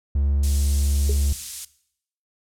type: tone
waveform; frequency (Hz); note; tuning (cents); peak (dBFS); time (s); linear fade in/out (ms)
triangle; 70.5; C#2; +30; -16; 0.15-1.33; 5
type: high-pass noise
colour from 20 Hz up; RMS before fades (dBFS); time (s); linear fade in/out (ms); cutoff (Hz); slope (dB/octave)
pink; -32; 0.43-1.65; 5; 6600; 12
type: tone with exponential decay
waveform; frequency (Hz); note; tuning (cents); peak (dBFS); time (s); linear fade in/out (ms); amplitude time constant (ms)
sine; 415.3; G#4; 0; -23; 1.09-1.18; 5; 19
effects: noise-tail reverb RT60 0.7 s tail -19 dB re dry + low-pass 11000 Hz 12 dB/octave